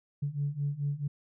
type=beating tone pair; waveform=sine; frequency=141 / 145.6 Hz; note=C#3 / D3; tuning=+30 / -15 cents; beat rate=4.6 Hz; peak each=-33 / -31 dBFS; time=0.22-1.08 s; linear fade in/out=10 ms; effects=tanh soft clip ceiling -22 dBFS